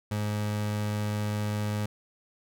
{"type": "tone", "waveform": "30% pulse", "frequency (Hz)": 105, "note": "G#2", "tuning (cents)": 19, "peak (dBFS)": -25, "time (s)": [0.11, 1.86], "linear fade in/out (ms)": 5, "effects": []}